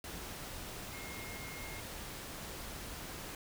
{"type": "tone in noise", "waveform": "sine", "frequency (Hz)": 2141, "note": "C7", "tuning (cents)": 39, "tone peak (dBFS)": -49, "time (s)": [0.93, 1.8], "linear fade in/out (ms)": 2, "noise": "pink", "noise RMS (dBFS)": -45, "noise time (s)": [0.04, 3.35], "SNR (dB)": -7, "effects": []}